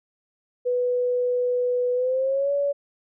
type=tone with pitch glide; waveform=sine; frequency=493.9 to 567.3 Hz; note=B4 to C#5; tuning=0 to +40 cents; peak=-20 dBFS; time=0.65-2.73 s; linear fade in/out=20 ms; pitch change=+240 cents; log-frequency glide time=1.94-2.52 s; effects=none